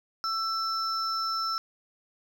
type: tone pair together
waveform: triangle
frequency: 1330 / 5320 Hz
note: E6 / E8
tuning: +15 / +15 cents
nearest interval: 2 octaves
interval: 2400 cents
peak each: -27 / -31 dBFS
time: 0.24-1.58 s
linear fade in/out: 0 ms
effects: none